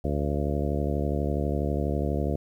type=harmonic tone with a mistuned harmonic; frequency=72.2 Hz; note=D2; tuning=29 cents flat; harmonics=1 / 2 / 3 / 4 / 5 / 6 / 7 / 8 / 9; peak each=-28 / -31 / -33 / -34 / -35 / -36 / -36 / -37 / -38 dBFS; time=0.04-2.36 s; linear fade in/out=5 ms; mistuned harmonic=9; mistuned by=+71 cents; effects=10-bit